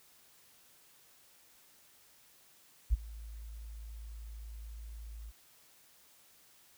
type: tone with ADSR envelope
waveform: sine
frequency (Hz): 55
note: A1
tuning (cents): 0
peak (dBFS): -21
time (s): 2.9-5.32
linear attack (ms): 33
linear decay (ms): 21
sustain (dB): -22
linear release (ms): 31
effects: white hiss -63 dBFS RMS until 6.77 s